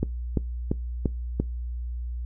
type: click train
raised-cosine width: 3 ms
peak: -10 dBFS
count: 5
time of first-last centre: 0.03-1.4 s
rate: 2.92 Hz
effects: noise-tail reverb RT60 0.2 s tail -22 dB re dry + added 60 Hz sine -29 dBFS peak until 2.25 s